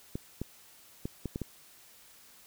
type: clicks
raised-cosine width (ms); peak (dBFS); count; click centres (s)
3; -21; 6; 0.155 / 0.416 / 1.055 / 1.257 / 1.359 / 1.417
effects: white hiss -57 dBFS RMS until 2.46 s